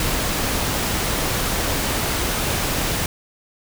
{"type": "noise", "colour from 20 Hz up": "pink", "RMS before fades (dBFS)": -22, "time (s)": [0, 3.06], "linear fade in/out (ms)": 2, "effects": []}